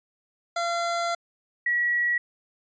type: tone pair in turn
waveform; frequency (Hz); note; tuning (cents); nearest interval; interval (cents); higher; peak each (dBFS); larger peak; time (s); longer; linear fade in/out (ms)
25% pulse / sine; 685 / 1924.1; F5 / B6; -34 / -46; octave + tritone; 1788; second; -21 / -21; neither; 0.56-1.15 / 1.66-2.18; first; 5
effects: resampled to 16000 Hz